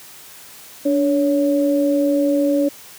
sine tone pair together, 290 / 560.9 Hz, D4 / C#5, -22 / +20 cents, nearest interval major seventh, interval 1142 cents, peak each -16 / -18 dBFS, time 0.85-2.69 s, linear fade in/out 10 ms, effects white hiss -41 dBFS RMS until 2.98 s + high-pass 80 Hz 12 dB/octave

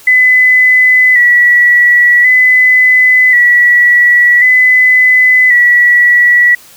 sine tone with vibrato, 1975.5 Hz, B6, in tune, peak -3 dBFS, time 0.07-6.55 s, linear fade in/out 5 ms, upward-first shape square, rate 0.46 Hz, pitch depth 31 cents each way, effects white hiss -38 dBFS RMS until 6.76 s

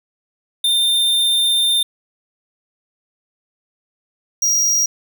square tone pair in turn, 3608 / 5715 Hz, A7 / F8, +43 / +39 cents, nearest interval minor sixth, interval 796 cents, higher second, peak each -14 dBFS, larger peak neither, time 0.64-1.83 / 4.42-4.86 s, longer first, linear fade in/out 5 ms, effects none

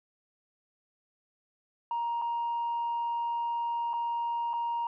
sine tone with dropouts, 939 Hz, A#5, 12 cents sharp, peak -27 dBFS, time 1.91-4.87 s, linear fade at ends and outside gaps 2 ms, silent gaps 2.216-2.22 / 3.933-3.937 / 4.533-4.537 s, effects tanh soft clip ceiling -26 dBFS

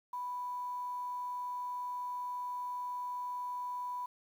sine tone with quantisation, 987.8 Hz, B5, in tune, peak -36 dBFS, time 0.13-4.06 s, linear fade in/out 5 ms, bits 10, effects none

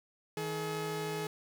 sawtooth tone pair together, 159.4 / 425.5 Hz, D#3 / G#4, +42 / +42 cents, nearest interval octave + perfect fourth, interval 1700 cents, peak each -35 / -32 dBFS, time 0.37-1.27 s, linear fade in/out 2 ms, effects none

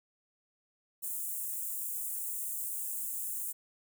white high-pass noise, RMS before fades -37 dBFS, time 1.02-3.53 s, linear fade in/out 20 ms, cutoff 7500 Hz, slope 48 dB/octave, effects none

